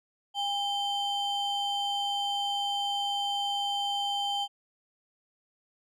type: ring-modulated tone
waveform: triangle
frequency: 1959 Hz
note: B6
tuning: 15 cents flat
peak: -23 dBFS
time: 0.34-4.48 s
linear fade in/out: 50 ms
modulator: 1150 Hz
effects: none